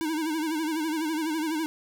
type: tone with vibrato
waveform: square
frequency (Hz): 315.1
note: D#4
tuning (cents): +22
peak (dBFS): -27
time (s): 0.01-1.66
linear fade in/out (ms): 0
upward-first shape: sine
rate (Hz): 12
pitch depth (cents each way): 82
effects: none